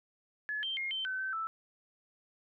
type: tone with pitch steps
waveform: sine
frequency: 1708 / 3142 / 2137 / 3102 / 1523 / 1540 / 1320 Hz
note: G#6 / G7 / C7 / G7 / F#6 / G6 / E6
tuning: +48 / +3 / +36 / -19 / +50 / -31 / +2 cents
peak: -33 dBFS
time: 0.49-1.47 s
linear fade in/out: 0 ms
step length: 140 ms
effects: none